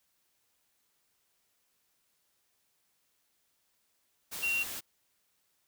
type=tone in noise; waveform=sine; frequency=2750 Hz; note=F7; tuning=27 cents flat; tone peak=-28 dBFS; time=4.42-4.64 s; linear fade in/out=20 ms; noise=white; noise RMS=-40 dBFS; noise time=4.31-4.81 s; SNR=+9 dB; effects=white hiss -75 dBFS RMS until 5.67 s